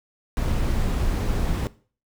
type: noise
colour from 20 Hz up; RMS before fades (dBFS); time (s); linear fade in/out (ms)
brown; -23; 0.37-1.67; 0
effects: noise-tail reverb RT60 0.4 s tail -18 dB re dry